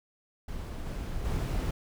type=noise with level steps; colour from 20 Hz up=brown; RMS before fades=-37 / -35 / -30 dBFS; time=0.48-1.71 s; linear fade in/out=5 ms; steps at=0.85 / 1.24 s; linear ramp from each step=20 ms; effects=none